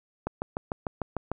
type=click train; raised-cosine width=1 ms; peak=-15 dBFS; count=8; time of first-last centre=0.27-1.316 s; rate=6.69 Hz; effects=none